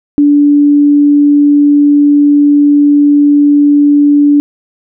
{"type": "tone", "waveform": "sine", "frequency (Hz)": 290, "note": "D4", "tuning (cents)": -22, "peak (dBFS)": -3, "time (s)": [0.18, 4.4], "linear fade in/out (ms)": 0, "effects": []}